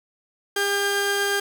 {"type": "tone pair together", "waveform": "sawtooth", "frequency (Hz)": [402.3, 1600.9], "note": ["G4", "G6"], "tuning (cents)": [45, 36], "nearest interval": "2 octaves", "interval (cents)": 2391, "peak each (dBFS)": -20, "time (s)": [0.56, 1.4], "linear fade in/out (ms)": 5, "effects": []}